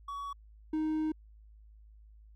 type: tone pair in turn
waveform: triangle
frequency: 1127 / 311.6 Hz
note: C#6 / D#4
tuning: +28 / +3 cents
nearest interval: octave + minor seventh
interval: 2225 cents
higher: first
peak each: -35 / -27 dBFS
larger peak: second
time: 0.08-0.33 / 0.73-1.12 s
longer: second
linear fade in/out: 5 ms
effects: added 53 Hz sine -53 dBFS peak until 2.35 s